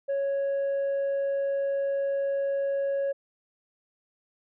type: tone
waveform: sine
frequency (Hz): 554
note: C#5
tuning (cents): -1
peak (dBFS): -22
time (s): 0.08-3.13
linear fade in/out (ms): 20
effects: tanh soft clip ceiling -24 dBFS